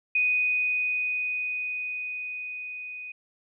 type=tone with level ramp; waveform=sine; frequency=2489 Hz; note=D#7; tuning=in tune; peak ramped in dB=-20 to -36 dBFS; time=0.15-3.12 s; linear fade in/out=5 ms; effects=none